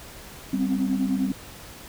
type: tone cluster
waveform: sine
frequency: 195.2 / 257.4 / 267.4 Hz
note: G3 / C4 / C4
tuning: -7 / -28 / +38 cents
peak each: -25 dBFS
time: 0.53-1.32 s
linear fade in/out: 5 ms
effects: tanh soft clip ceiling -15 dBFS + pink hiss -43 dBFS RMS until 1.88 s